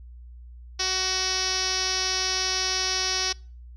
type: tone with low-pass filter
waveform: 5% pulse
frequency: 374.5 Hz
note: F#4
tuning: 21 cents sharp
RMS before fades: -26 dBFS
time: 0.79-3.33 s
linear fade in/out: 10 ms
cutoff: 5600 Hz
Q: 7.3
effects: noise-tail reverb RT60 0.4 s tail -25 dB re dry + added 60 Hz sine -41 dBFS peak until 3.76 s